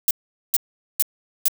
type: noise bursts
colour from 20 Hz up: violet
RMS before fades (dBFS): -17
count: 4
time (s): 0.08-1.482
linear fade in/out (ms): 2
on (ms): 28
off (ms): 430
effects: none